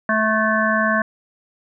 harmonic tone, 218 Hz, A3, 16 cents flat, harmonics 1 / 3 / 5 / 7 / 8, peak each -22 / -22 / -22 / -22 / -22 dBFS, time 0.09-1.02 s, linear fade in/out 2 ms, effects none

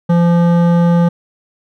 sine tone with hard clipping, 171.7 Hz, F3, 29 cents flat, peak -10 dBFS, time 0.09-1.09 s, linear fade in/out 10 ms, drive 13 dB, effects none

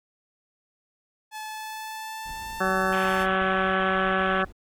sawtooth tone with pitch glide, 863 to 890.9 Hz, A5 to A5, -34 to +21 cents, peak -30 dBFS, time 1.31-3.27 s, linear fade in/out 50 ms, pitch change +55 cents, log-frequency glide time 1.41-2.62 s
brown noise bursts, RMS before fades -44 dBFS, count 6, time 2.25-4.525 s, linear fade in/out 10 ms, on 350 ms, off 35 ms
harmonic tone, 189.3 Hz, F#3, 40 cents sharp, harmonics 1 / 2 / 3 / 4 / 6 / 7 / 8 / 9, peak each -30 / -30 / -30 / -30 / -30 / -30 / -30 / -30 dBFS, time 2.6-4.45 s, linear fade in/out 10 ms
white band-pass noise, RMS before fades -35 dBFS, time 2.92-4.43 s, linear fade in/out 10 ms, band 690 to 3400 Hz, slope 96 dB/octave
effects none

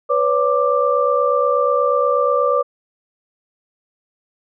sine tone cluster, 496.7 / 565 / 1180 Hz, B4 / C#5 / D6, +10 / +33 / +8 cents, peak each -18 dBFS, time 0.09-2.63 s, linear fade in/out 20 ms, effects none

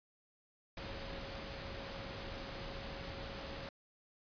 sine tone in noise, 549 Hz, C#5, 17 cents flat, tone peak -51 dBFS, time 0.77-3.69 s, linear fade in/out 2 ms, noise pink, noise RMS -45 dBFS, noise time 0.77-3.69 s, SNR -9 dB, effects resampled to 11025 Hz

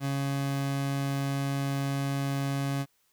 30% pulse tone, 138.59 Hz, C#3, in tune, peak -25 dBFS, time 0-2.86 s, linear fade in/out 50 ms, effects white hiss -70 dBFS RMS until 3.12 s

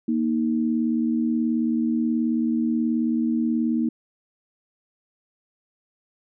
sine tone pair together, 234.7 / 313.3 Hz, A#3 / D#4, +12 / +12 cents, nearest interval perfect fourth, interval 500 cents, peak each -21 / -25 dBFS, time 0.08-3.89 s, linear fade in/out 5 ms, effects none

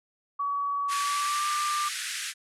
sine tone with pitch glide, 1134 to 1186.9 Hz, C#6 to D6, +39 to +18 cents, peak -26 dBFS, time 0.39-1.89 s, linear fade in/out 10 ms, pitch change +79 cents, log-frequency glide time 0.94-1.47 s
pink band-pass noise, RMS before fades -34 dBFS, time 0.88-2.34 s, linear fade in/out 50 ms, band 1500 to 11000 Hz, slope 48 dB/octave
effects none

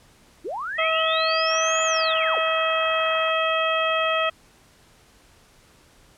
sine linear two-way sweep, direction up then down, 277.2 to 7040 to 277.2 Hz, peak -27 dBFS, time 0.44-2.39 s, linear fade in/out 20 ms, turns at 1.83 s
harmonic tone, 643 Hz, E5, 43 cents flat, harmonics 1 / 2 / 3 / 4 / 5, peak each -24 / -24 / -30 / -27 / -29 dBFS, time 0.78-4.3 s, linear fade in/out 10 ms
white band-pass noise, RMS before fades -40 dBFS, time 1.49-3.32 s, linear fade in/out 20 ms, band 810 to 1900 Hz, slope 48 dB/octave
effects pink hiss -55 dBFS RMS until 6.17 s + low-pass 11000 Hz 12 dB/octave

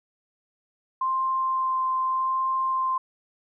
sine tone with vibrato, 1046.5 Hz, C6, in tune, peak -22 dBFS, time 1.01-2.98 s, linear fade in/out 5 ms, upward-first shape sine, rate 0.83 Hz, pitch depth 8 cents each way, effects none

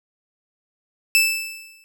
sawtooth tone with exponential decay, 2637 Hz, E7, in tune, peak -8 dBFS, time 1.15-1.84 s, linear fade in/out 0 ms, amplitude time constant 150 ms, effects none

